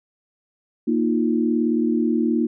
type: chord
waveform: sine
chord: Bb suspended fourth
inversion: none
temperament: just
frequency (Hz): 233.1 / 310.8 / 349.6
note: Bb3 / Eb4 / F4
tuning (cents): 0 / -2 / +2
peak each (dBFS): -20 / -22 / -24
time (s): 0.87-2.47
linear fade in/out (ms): 10
effects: none